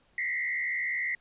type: tone with frequency modulation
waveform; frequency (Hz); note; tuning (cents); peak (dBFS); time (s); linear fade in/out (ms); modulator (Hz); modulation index
sine; 2016; B6; +35; -28; 0.18-1.15; 2; 74; 1.6
effects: pink hiss -66 dBFS RMS until 1.2 s + resampled to 8000 Hz